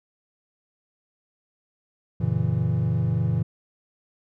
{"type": "chord", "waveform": "triangle", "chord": "F# dominant seventh", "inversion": "none", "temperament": "equal with one note detuned", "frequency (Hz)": [92.5, 116.54, 140.2, 164.81], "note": ["F#2", "A#2", "C#3", "E3"], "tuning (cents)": [0, 0, 20, 0], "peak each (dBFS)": [-27, -22, -26, -24], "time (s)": [2.2, 3.43], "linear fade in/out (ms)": 10, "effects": []}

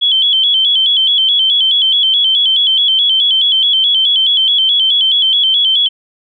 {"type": "tone with vibrato", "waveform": "sine", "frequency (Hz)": 3232, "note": "G#7", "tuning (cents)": -48, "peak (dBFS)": -8, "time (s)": [0.01, 5.89], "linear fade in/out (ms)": 20, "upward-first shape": "square", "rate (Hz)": 4.7, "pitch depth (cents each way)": 69, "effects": []}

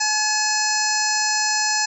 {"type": "harmonic tone with a mistuned harmonic", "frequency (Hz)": 855, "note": "A5", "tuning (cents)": -50, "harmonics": [1, 2, 3, 5, 6, 7, 8, 9], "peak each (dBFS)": [-25, -25, -30, -28, -25, -25, -30, -29], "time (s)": [0, 1.86], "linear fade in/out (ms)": 10, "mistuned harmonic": 9, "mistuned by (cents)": -64, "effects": []}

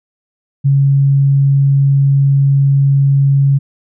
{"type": "tone", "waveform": "sine", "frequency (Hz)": 138.59, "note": "C#3", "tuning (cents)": 0, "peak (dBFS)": -7, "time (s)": [0.64, 3.59], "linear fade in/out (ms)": 20, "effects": []}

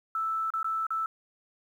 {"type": "tone with dropouts", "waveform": "sine", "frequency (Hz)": 1318.5, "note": "E6", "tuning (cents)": 0, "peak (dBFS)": -27, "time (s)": [0.15, 1.06], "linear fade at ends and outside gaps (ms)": 2, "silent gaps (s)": [[0.504, 0.537], [0.63, 0.644], [0.867, 0.905]], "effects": ["10-bit"]}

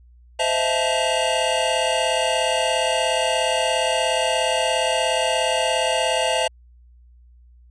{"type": "tone cluster", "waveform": "square", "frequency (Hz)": [518, 637, 674, 874, 2831], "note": ["C5", "D#5", "E5", "A5", "F7"], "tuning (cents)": [-17, 41, 38, -12, 23], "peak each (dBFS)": -26, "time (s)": [0.39, 6.48], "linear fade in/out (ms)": 10, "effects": ["added 60 Hz sine -47 dBFS peak until 7.7 s", "resampled to 22050 Hz"]}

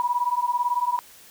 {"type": "beating tone pair", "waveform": "sine", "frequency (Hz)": [965, 983], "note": ["B5", "B5"], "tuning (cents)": [-40, -8], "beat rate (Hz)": 18, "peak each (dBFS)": -24, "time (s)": [0, 0.99], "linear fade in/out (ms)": 0, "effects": ["white hiss -49 dBFS RMS until 1.3 s"]}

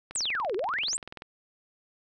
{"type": "click train", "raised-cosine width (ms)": 0.3, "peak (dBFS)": -24, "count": 24, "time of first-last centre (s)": [0.11, 1.221], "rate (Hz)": 20.7}
{"type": "exponential two-way sweep", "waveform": "sine", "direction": "down then up", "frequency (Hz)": [8640, 349.2, 8640], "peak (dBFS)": -27, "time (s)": [0.15, 0.97], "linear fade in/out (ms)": 2, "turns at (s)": 0.55}
{"effects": []}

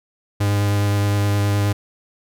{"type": "tone with vibrato", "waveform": "45% pulse", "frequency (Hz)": 101.9, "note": "G#2", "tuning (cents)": -32, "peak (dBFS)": -16, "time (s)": [0.4, 1.73], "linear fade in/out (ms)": 10, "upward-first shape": "sine", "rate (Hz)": 9.6, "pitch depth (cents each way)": 12, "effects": []}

